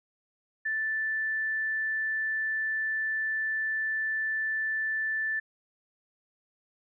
sine tone, 1760 Hz, A6, in tune, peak -27 dBFS, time 0.65-5.4 s, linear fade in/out 10 ms, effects none

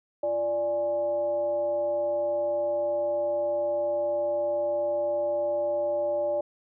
sine tone with frequency modulation, 587.3 Hz, D5, in tune, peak -24 dBFS, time 0.23-6.41 s, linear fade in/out 5 ms, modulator 243 Hz, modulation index 0.44, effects none

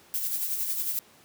violet noise with tremolo, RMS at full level -28 dBFS, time 0.14-0.99 s, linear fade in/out 0 ms, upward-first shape sine, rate 11 Hz, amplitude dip 45%, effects pink hiss -56 dBFS RMS until 1.24 s + high-pass 150 Hz 12 dB/octave

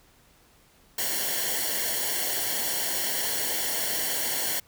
white noise with comb filter, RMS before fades -28 dBFS, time 0.98-4.6 s, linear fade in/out 5 ms, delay 0.8 ms, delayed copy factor -0.75, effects pink hiss -59 dBFS RMS until 4.67 s

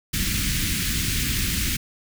pink band-stop noise, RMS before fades -24 dBFS, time 0.13-1.77 s, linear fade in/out 10 ms, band 270 to 1800 Hz, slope 24 dB/octave, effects none

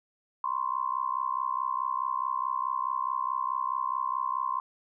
sine tone with amplitude modulation, 1046.5 Hz, C6, in tune, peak -23 dBFS, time 0.44-4.6 s, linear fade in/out 2 ms, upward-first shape sine, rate 64.7 Hz, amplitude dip 100%, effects none

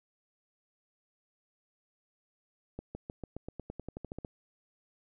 accelerating click train, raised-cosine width 2 ms, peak -26 dBFS, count 15, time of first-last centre 2.79-4.248 s, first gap 160 ms, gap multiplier 0.93, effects none

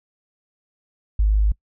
sine tone, 51.91 Hz, G#1, in tune, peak -14 dBFS, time 1.19-1.52 s, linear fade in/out 5 ms, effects noise-tail reverb RT60 0.1 s tail -23 dB re dry

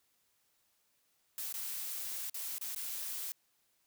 blue noise with dropouts, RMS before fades -40 dBFS, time 1.38-3.32 s, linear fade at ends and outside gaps 1 ms, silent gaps 1.526-1.54 / 2.298-2.343 / 2.583-2.612 / 2.748-2.761 s, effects white hiss -75 dBFS RMS until 3.86 s

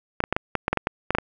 clicks, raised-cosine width 0.5 ms, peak -6 dBFS, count 12, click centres 0.204 / 0.239 / 0.326 / 0.365 / 0.553 / 0.681 / 0.73 / 0.773 / 0.871 / 1.106 / 1.15 / 1.185 s, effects none

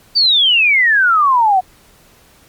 sine exponential sweep, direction down, 4701 to 722 Hz, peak -8 dBFS, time 0.15-1.61 s, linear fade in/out 20 ms, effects pink hiss -48 dBFS RMS until 2.48 s + MP3 96 kbps

